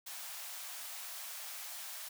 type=high-pass noise; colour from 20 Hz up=white; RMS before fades=-45 dBFS; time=0.06-2.09 s; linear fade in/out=10 ms; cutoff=600 Hz; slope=48 dB/octave; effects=none

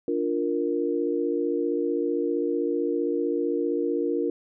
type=chord; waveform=sine; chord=Bb major; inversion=first; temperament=equal; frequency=293.7 / 349.2 / 466.2 Hz; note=D4 / F4 / Bb4; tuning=0 / 0 / 0 cents; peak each=-28 / -27 / -27 dBFS; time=0.08-4.3 s; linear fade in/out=2 ms; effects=none

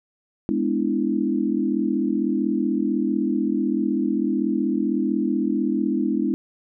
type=chord; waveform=sine; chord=E dominant seventh; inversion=first; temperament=equal with one note detuned; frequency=207.7 / 249.2 / 293.7 / 329.6 Hz; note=G#3 / B3 / D4 / E4; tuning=0 / +16 / 0 / 0 cents; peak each=-25 dBFS; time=0.49-6.34 s; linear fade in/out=0 ms; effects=none

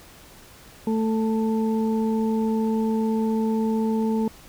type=harmonic tone; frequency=221.1 Hz; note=A3; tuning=9 cents sharp; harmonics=1 / 2 / 4; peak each=-21 / -27 / -33 dBFS; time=0.87-4.28 s; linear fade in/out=2 ms; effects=pink hiss -48 dBFS RMS until 4.48 s

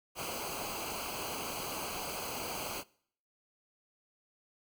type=noise with comb filter; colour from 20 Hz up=pink; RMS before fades=-39 dBFS; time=0.15-2.84 s; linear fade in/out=50 ms; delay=0.55 ms; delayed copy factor=-0.8; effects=noise-tail reverb RT60 0.6 s tail -23 dB re dry

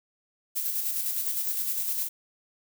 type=noise with tremolo; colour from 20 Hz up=violet; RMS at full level=-28 dBFS; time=0.55-2.09 s; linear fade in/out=20 ms; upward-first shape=square; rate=9.8 Hz; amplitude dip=35%; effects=none

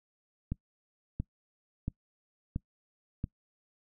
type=click train; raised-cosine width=5 ms; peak=-20 dBFS; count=5; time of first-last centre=0.52-3.241 s; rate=1.47 Hz; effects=noise-tail reverb RT60 0.1 s tail -24 dB re dry

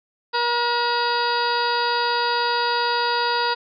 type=harmonic tone with a mistuned harmonic; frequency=477.7 Hz; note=A#4; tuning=42 cents sharp; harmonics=1 / 2 / 3 / 4 / 5 / 6 / 7 / 8 / 9 / 10; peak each=-27 / -22 / -26 / -32 / -36 / -38 / -38 / -31 / -35 / -28 dBFS; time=0.33-3.55 s; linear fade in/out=20 ms; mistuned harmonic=5; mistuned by=+120 cents; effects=none

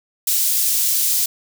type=high-pass noise; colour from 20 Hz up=white; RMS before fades=-18 dBFS; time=0.27-1.26 s; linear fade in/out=5 ms; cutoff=4900 Hz; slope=12 dB/octave; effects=none

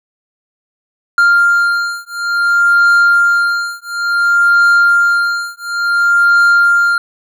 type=beating tone pair; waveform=triangle; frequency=1396.9 / 1397.47 Hz; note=F6 / F6; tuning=0 / +1 cents; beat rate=0.57 Hz; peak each=-10 dBFS; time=1.18-6.98 s; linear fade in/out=2 ms; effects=none

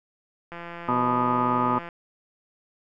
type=click train; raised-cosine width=0.5 ms; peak=-23 dBFS; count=235; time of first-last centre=0.52-1.888 s; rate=171 Hz
type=harmonic tone; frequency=123.47 Hz; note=B2; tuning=in tune; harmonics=1 / 2 / 3 / 4 / 5 / 7 / 8 / 9 / 10; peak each=-34 / -27 / -33 / -36 / -35 / -28 / -28 / -35 / -25 dBFS; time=0.88-1.79 s; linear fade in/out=10 ms
effects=none

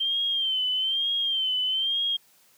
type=tone with vibrato; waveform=sine; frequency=3136 Hz; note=G7; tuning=in tune; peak=-23 dBFS; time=0-2.17 s; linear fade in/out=10 ms; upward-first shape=sine; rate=1.1 Hz; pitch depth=73 cents each way; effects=white hiss -60 dBFS RMS until 2.57 s + high-pass 100 Hz 12 dB/octave

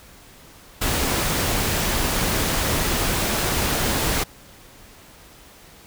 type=noise; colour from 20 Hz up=pink; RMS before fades=-22 dBFS; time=0.81-4.24 s; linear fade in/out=10 ms; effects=pink hiss -47 dBFS RMS until 5.86 s

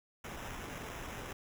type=noise with sample-and-hold; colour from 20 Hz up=pink; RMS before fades=-44 dBFS; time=0.24-1.33 s; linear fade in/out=5 ms; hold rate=4410 Hz; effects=none

